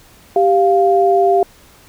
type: tone pair together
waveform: sine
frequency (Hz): 392 / 698.5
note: G4 / F5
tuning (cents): 0 / 0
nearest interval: minor seventh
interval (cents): 1000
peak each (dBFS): -12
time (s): 0.36-1.43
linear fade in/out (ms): 2
effects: pink hiss -46 dBFS RMS until 1.88 s